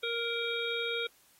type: harmonic tone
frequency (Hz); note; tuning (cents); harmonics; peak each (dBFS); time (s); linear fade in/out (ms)
467.3; A#4; +4; 1 / 3 / 5 / 7 / 8; -35 / -38 / -37 / -39 / -38; 0.03-1.07; 5
effects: white hiss -64 dBFS RMS until 1.39 s + AAC 48 kbps